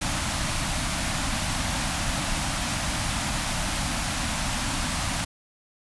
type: band-stop noise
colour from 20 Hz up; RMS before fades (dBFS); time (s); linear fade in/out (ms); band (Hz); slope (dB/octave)
pink; -27; 0.01-5.25; 10; 300 to 590; 48
effects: resampled to 24000 Hz